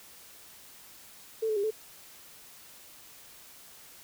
sine tone with pitch steps, 444.3 / 431.9 / 401.7 / 435.1 Hz, A4 / A4 / G4 / A4, +17 / -32 / +42 / -19 cents, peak -26 dBFS, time 1.42-1.708 s, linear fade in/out 10 ms, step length 72 ms, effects white hiss -52 dBFS RMS until 4.03 s

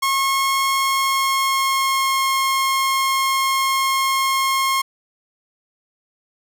sawtooth tone with pitch glide, 1085 to 1074.4 Hz, C#6 to C6, -37 to +46 cents, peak -13 dBFS, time 0.02-4.82 s, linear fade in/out 10 ms, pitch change -17 cents, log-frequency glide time 0.69-2.27 s, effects none

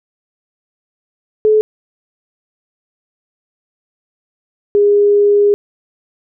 sine tone pair in turn, 430.1 / 409.4 Hz, A4 / G#4, -39 / -25 cents, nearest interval minor second, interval 86 cents, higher first, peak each -7 dBFS, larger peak neither, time 1.45-1.61 / 4.75-5.54 s, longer second, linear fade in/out 0 ms, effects none

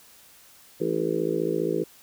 harmonic tone with a mistuned harmonic, 55 Hz, A1, in tune, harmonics 3 / 4 / 5 / 6 / 7 / 8 / 9, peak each -33 / -37 / -38 / -29 / -28 / -29 / -32 dBFS, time 0.8-1.84 s, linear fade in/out 10 ms, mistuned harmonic 5, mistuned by +40 cents, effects white hiss -53 dBFS RMS until 2.02 s

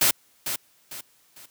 white noise with echo, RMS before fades -19 dBFS, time 0.01-0.11 s, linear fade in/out 5 ms, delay 450 ms, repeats 3, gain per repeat -9 dB, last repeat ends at 1.46 s, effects white hiss -61 dBFS RMS until 1.5 s + high-pass 80 Hz 12 dB/octave

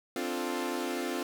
sawtooth chord, D minor seventh, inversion third, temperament equal, 261.6 / 293.7 / 349.2 / 440 Hz, C4 / D4 / F4 / A4, 0 / 0 / 0 / 0 cents, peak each -32 / -35 / -31 / -36 dBFS, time 0.16-1.23 s, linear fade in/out 2 ms, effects none

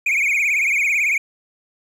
triangle tone with vibrato, 2308 Hz, D7, 31 cents flat, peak -14 dBFS, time 0.06-1.18 s, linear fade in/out 5 ms, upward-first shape triangle, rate 18 Hz, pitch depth 160 cents each way, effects none

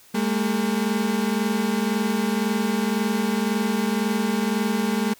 35% pulse tone pair together, 203.4 / 225.3 Hz, G#3 / A3, -36 / +41 cents, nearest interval major second, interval 177 cents, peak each -22 dBFS, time 0.14-5.14 s, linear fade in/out 10 ms, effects white hiss -52 dBFS RMS until 5.19 s

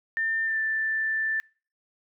sine tone with pitch glide, 1800 to 1768.1 Hz, A6 to A6, +39 to +8 cents, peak -24 dBFS, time 0.17-1.4 s, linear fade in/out 0 ms, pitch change -31 cents, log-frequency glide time 0.44-0.59 s, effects noise-tail reverb RT60 0.4 s tail -26 dB re dry

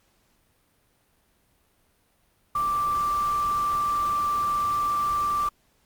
sine tone in noise, 1174 Hz, D6, 1 cent flat, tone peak -22 dBFS, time 2.55-5.49 s, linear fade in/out 5 ms, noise pink, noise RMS -40 dBFS, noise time 2.55-5.49 s, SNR +15 dB, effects pink hiss -66 dBFS RMS until 5.85 s + Opus 48 kbps

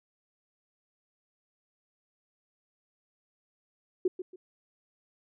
sine tone with echo, 367.3 Hz, F#4, 13 cents flat, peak -22 dBFS, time 4.05-4.08 s, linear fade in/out 5 ms, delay 140 ms, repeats 2, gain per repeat -11 dB, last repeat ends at 4.36 s, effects none

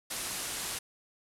white low-pass noise, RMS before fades -37 dBFS, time 0.1-0.79 s, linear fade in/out 10 ms, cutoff 12000 Hz, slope 48 dB/octave, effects none

